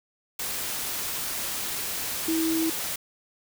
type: tone in noise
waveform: sine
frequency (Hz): 324.2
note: E4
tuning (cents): -29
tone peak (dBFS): -23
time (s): 2.28-2.7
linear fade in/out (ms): 5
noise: white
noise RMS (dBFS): -31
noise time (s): 0.39-2.96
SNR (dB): +5
effects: none